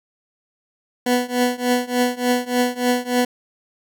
20% pulse tone with tremolo, 246.9 Hz, B3, in tune, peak -9 dBFS, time 1.06-3.25 s, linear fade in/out 5 ms, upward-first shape triangle, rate 3.4 Hz, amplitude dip 95%, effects none

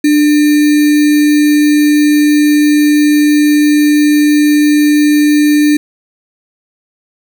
sine tone with sample-and-hold, 297 Hz, D4, 20 cents sharp, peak -5 dBFS, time 0.04-5.77 s, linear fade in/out 5 ms, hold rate 2100 Hz, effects none

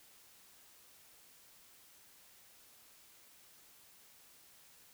silence, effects white hiss -62 dBFS RMS until 4.93 s

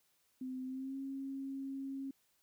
sine tone with pitch glide, 257.8 to 271.1 Hz, C4 to C#4, -26 to -38 cents, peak -39 dBFS, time 0.41-2.11 s, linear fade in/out 5 ms, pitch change +88 cents, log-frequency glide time 0.65-0.97 s, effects white hiss -75 dBFS RMS until 2.42 s

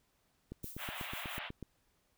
click train, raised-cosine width 3 ms, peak -30 dBFS, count 10, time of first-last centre 0.52-1.627 s, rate 8.13 Hz
violet noise with tremolo, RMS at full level -46 dBFS, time 0.63-1.39 s, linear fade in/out 5 ms, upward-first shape sine, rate 5.9 Hz, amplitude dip 60%
white band-pass noise, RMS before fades -44 dBFS, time 0.77-1.51 s, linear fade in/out 50 ms, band 600 to 3400 Hz, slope 48 dB/octave
effects pink hiss -75 dBFS RMS until 2.17 s

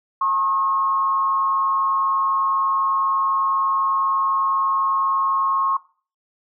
sine tone with frequency modulation, 1082 Hz, C#6, 42 cents flat, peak -17 dBFS, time 0.21-5.77 s, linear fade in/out 5 ms, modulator 172 Hz, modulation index 0.44, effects noise-tail reverb RT60 0.4 s tail -18 dB re dry

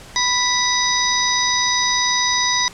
harmonic tone with a mistuned harmonic, 987.8 Hz, B5, in tune, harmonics 1 / 2 / 4 / 5 / 6, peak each -22 / -22 / -22 / -22 / -22 dBFS, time 0.16-2.68 s, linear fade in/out 0 ms, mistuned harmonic 4, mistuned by -67 cents, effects pink hiss -40 dBFS RMS until 2.73 s + low-pass 9000 Hz 12 dB/octave

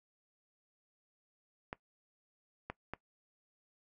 clicks, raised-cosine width 0.5 ms, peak -24 dBFS, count 3, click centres 1.729 / 2.7 / 2.936 s, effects noise-tail reverb RT60 0.1 s tail -20 dB re dry

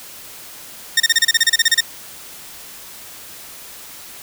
15% pulse tone bursts, 1834 Hz, A#6, 29 cents flat, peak -4 dBFS, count 14, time 0.97-1.807 s, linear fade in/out 5 ms, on 31 ms, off 31 ms, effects white hiss -37 dBFS RMS until 4.22 s

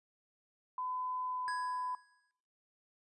sine tone with pitch glide, 1010 to 1001.9 Hz, B5 to B5, +39 to +25 cents, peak -35 dBFS, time 0.78-1.95 s, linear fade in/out 2 ms, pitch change -14 cents, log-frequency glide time 1.25-1.57 s
square tone with exponential decay, 1661.2 Hz, G#6, in tune, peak -38 dBFS, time 1.48-2.31 s, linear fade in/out 0 ms, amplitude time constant 180 ms
effects noise-tail reverb RT60 0.9 s tail -24 dB re dry + resampled to 24000 Hz

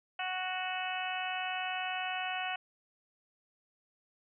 harmonic tone, 370 Hz, F#4, in tune, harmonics 2 / 3 / 4 / 5 / 6 / 7 / 8, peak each -37 / -45 / -41 / -44 / -46 / -40 / -42 dBFS, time 0.19-2.56 s, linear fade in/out 5 ms, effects none

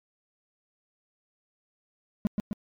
triangle tone with echo, 207.7 Hz, G#3, in tune, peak -19 dBFS, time 2.25-2.27 s, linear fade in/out 0 ms, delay 130 ms, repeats 2, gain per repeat -3 dB, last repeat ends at 2.53 s, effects MP3 96 kbps

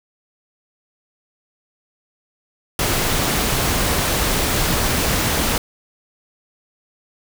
pink noise, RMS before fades -19 dBFS, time 2.79-5.58 s, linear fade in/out 2 ms, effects none

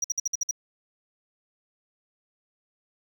triangle tone bursts, 5780 Hz, F#8, 41 cents flat, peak -22 dBFS, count 7, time 0.02-0.511 s, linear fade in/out 5 ms, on 23 ms, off 55 ms, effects none

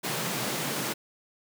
pink high-pass noise, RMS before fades -31 dBFS, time 0.03-0.94 s, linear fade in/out 20 ms, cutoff 120 Hz, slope 96 dB/octave, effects none

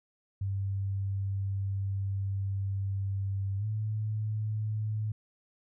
sine tone with pitch glide, 98 to 107.49 Hz, G2 to A2, 0 to -40 cents, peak -29 dBFS, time 0.41-5.12 s, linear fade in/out 5 ms, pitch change +160 cents, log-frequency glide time 3.58-3.65 s, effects none

